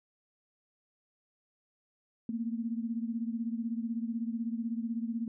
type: beating tone pair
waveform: sine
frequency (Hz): 226.5 / 242.5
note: A#3 / B3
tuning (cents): -50 / -31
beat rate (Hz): 16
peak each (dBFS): -33 / -37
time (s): 2.29-5.28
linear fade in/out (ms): 2
effects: none

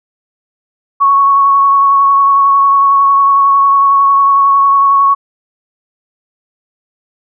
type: tone with vibrato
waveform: sine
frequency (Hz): 1108.7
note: C#6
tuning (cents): 0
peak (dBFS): -5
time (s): 1-5.15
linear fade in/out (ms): 20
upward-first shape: sine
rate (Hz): 11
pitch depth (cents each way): 15
effects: none

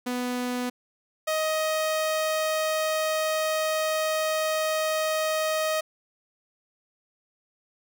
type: tone pair in turn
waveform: sawtooth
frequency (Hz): 247.7 / 627.4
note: B3 / D#5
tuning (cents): +5 / +14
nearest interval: octave + major third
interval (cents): 1609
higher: second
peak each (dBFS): -23 / -20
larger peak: second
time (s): 0.06-0.7 / 1.27-5.81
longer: second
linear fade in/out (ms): 10
effects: none

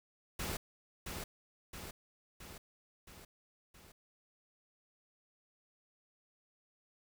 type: noise with echo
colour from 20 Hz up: pink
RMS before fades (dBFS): -39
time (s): 0.39-0.57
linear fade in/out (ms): 5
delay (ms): 670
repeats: 5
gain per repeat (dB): -4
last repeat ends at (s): 3.92
effects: none

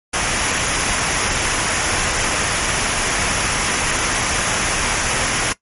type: noise with comb filter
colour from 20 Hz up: pink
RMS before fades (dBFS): -19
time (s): 0.13-5.53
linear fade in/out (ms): 10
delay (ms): 0.24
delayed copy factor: -0.5
effects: noise-tail reverb RT60 0.1 s tail -18 dB re dry + MP3 48 kbps

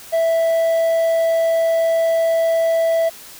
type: tone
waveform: triangle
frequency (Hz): 659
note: E5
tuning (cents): -1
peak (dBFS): -12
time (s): 0.12-3.1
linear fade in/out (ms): 20
effects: white hiss -39 dBFS RMS until 3.39 s

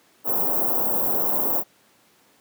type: band-stop noise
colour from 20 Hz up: white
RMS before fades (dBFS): -22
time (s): 0.24-1.64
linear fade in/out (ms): 50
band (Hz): 930 to 16000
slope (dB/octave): 24
effects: pink hiss -58 dBFS RMS until 2.4 s + high-pass 200 Hz 12 dB/octave

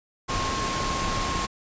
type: tone in noise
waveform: sine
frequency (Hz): 1075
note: C6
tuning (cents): +47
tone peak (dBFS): -29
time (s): 0.28-1.47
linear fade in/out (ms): 20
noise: pink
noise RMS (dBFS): -28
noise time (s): 0.28-1.47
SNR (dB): -4
effects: resampled to 16000 Hz

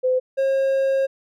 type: tone pair in turn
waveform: sine / triangle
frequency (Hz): 511 / 539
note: C5 / C#5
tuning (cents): -41 / -49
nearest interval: minor second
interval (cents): 92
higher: second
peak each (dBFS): -16 / -15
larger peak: second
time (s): 0.03-0.2 / 0.37-1.07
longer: second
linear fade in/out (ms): 20
effects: none

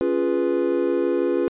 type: chord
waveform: triangle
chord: C# dominant seventh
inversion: none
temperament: equal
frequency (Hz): 277.2 / 349.2 / 415.3 / 493.9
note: C#4 / E#4 / G#4 / B4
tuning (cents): 0 / 0 / 0 / 0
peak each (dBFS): -24 / -20 / -24 / -23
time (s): 0.01-1.48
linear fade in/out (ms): 0
effects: resampled to 8000 Hz

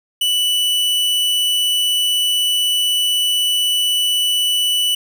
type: tone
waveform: 45% pulse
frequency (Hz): 2968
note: F#7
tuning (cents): +5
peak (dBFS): -14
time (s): 0.21-4.95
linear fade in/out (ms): 5
effects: none

